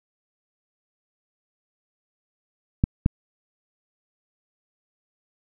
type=clicks; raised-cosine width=5 ms; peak=-5 dBFS; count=2; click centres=2.839 / 3.061 s; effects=none